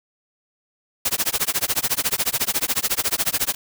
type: noise with tremolo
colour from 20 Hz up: white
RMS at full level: -19 dBFS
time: 1.05-3.55 s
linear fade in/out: 5 ms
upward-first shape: sine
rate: 14 Hz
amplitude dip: 100%
effects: none